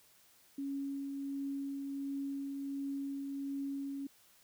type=tone with tremolo; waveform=sine; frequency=277.2 Hz; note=C#4; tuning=in tune; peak=-35 dBFS; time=0.58-4.07 s; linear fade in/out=5 ms; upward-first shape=triangle; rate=1.4 Hz; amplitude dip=30%; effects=white hiss -65 dBFS RMS until 4.43 s